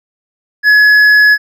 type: tone with hard clipping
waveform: triangle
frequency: 1694 Hz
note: G#6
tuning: 34 cents sharp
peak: -5 dBFS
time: 0.63-1.38 s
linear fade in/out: 50 ms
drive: 8 dB
effects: none